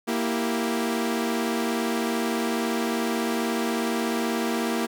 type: chord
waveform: sawtooth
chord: E diminished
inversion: second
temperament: equal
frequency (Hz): 233.1 / 329.6 / 392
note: Bb3 / E4 / G4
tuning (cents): 0 / 0 / 0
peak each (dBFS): -22 / -26 / -27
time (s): 0.07-4.87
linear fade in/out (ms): 20
effects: none